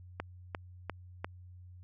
click train, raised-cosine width 0.5 ms, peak -20 dBFS, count 4, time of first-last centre 0.2-1.245 s, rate 2.87 Hz, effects added 90 Hz sine -49 dBFS peak until 1.83 s

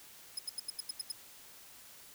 20% pulse tone bursts, 5100 Hz, D#8, 42 cents sharp, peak -29 dBFS, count 8, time 0.37-1.118 s, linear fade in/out 5 ms, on 20 ms, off 84 ms, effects white hiss -55 dBFS RMS until 2.14 s

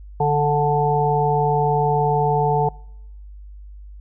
harmonic tone, 146.83 Hz, D3, in tune, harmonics 1 / 3 / 5 / 6, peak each -21 / -21 / -21 / -21 dBFS, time 0.2-2.69 s, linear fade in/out 5 ms, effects noise-tail reverb RT60 0.8 s tail -26 dB re dry + added 50 Hz sine -36 dBFS peak until 4 s

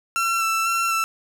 30% pulse tone with vibrato, 1342 Hz, E6, 31 cents sharp, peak -17 dBFS, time 0.16-1.04 s, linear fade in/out 0 ms, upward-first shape square, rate 2 Hz, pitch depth 15 cents each way, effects none

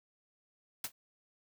white noise with exponential decay, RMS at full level -31 dBFS, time 0.84-0.92 s, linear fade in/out 5 ms, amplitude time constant 17 ms, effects none

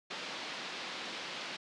white band-pass noise, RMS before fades -42 dBFS, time 0.1-1.57 s, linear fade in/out 10 ms, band 170 to 4400 Hz, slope 24 dB/octave, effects resampled to 24000 Hz

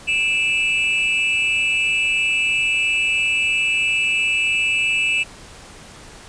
triangle tone with amplitude modulation, 2637 Hz, E7, in tune, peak -11 dBFS, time 0.07-5.24 s, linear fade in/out 20 ms, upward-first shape sine, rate 257 Hz, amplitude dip 85%, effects pink hiss -41 dBFS RMS until 6.28 s + resampled to 22050 Hz

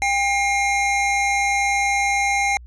square tone pair together, 798 / 2135 Hz, G5 / C7, +31 / +34 cents, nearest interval octave + perfect fourth, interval 1703 cents, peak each -21 dBFS, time 0.02-2.57 s, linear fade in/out 0 ms, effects added 60 Hz sine -38 dBFS peak until 2.66 s + resampled to 22050 Hz

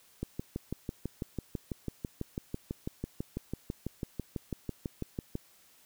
click train, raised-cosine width 3 ms, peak -21 dBFS, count 32, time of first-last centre 0.23-5.354 s, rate 6.05 Hz, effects white hiss -62 dBFS RMS until 5.85 s

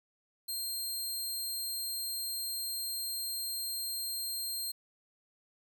15% pulse tone, 4190 Hz, C8, 2 cents sharp, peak -28 dBFS, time 0.48-4.72 s, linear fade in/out 10 ms, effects 11-bit

